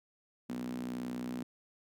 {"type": "tone with high-pass filter", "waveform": "sawtooth", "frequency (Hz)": 61.7, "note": "B1", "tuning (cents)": -1, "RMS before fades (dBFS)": -39, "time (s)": [0.49, 1.43], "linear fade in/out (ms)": 5, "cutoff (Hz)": 230, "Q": 7.3, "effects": []}